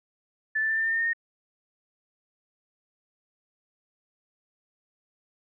sine tone with pitch steps, 1751 / 1764.2 / 1777.5 / 1790.9 / 1804.4 / 1818 / 1831.7 / 1845.5 Hz, A6 / A6 / A6 / A6 / A6 / A#6 / A#6 / A#6, -9 / +4 / +17 / +30 / +43 / -44 / -31 / -18 cents, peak -23 dBFS, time 0.55-1.134 s, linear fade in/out 10 ms, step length 73 ms, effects none

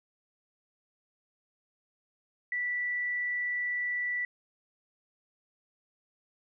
sine tone, 1964 Hz, B6, 10 cents flat, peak -29 dBFS, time 2.52-4.25 s, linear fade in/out 2 ms, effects none

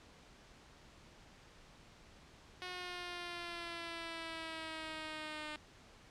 5% pulse exponential sweep, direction down, 363.9 to 302.4 Hz, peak -31 dBFS, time 2.62-5.56 s, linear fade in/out 0 ms, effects pink hiss -60 dBFS RMS until 6.1 s + low-pass 6000 Hz 12 dB/octave

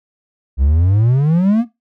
triangle exponential sweep, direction up, 63.4 to 245.2 Hz, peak -8 dBFS, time 0.57-1.65 s, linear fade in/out 50 ms, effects noise-tail reverb RT60 0.2 s tail -17 dB re dry

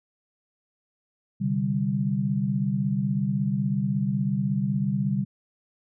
sine chord, C suspended second, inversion none, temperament just, 130.81 / 147.16 / 196.22 Hz, C3 / D3 / G3, 0 / +4 / +2 cents, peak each -28 / -28 / -25 dBFS, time 1.4-5.25 s, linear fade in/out 20 ms, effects none

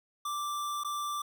square tone with dropouts, 1174.7 Hz, D6, in tune, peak -33 dBFS, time 0.25-1.22 s, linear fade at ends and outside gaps 5 ms, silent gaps 0.836-0.846 s, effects none

